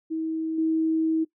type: tone with level steps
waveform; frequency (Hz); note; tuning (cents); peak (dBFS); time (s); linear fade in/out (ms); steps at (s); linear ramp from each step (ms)
sine; 320.6; E4; -48; -25 / -20; 0.1-1.25; 20; 0.58; 5
effects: noise-tail reverb RT60 0.1 s tail -19 dB re dry